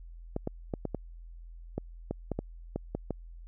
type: clicks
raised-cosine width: 2 ms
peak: -18 dBFS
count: 12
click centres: 0.364 / 0.474 / 0.738 / 0.853 / 0.947 / 1.78 / 2.11 / 2.317 / 2.39 / 2.76 / 2.95 / 3.107 s
effects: added 42 Hz sine -44 dBFS peak until 3.47 s